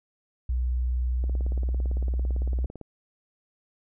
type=tone; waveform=sine; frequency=61.74 Hz; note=B1; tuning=in tune; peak=-23 dBFS; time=0.49-2.66 s; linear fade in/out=5 ms
type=click train; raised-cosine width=2 ms; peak=-26 dBFS; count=29; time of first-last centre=1.24-2.813 s; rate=17.8 Hz
effects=none